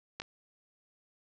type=clicks; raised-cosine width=0.2 ms; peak=-19 / -29 dBFS; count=2; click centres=0.2 / 0.219 s; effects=resampled to 16000 Hz + 8-bit